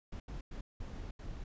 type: noise bursts at uneven times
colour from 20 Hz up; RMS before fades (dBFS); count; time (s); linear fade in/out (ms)
brown; -43; 5; 0.12-0.2 / 0.28-0.41 / 0.51-0.61 / 0.8-1.11 / 1.19-1.44; 5
effects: resampled to 16000 Hz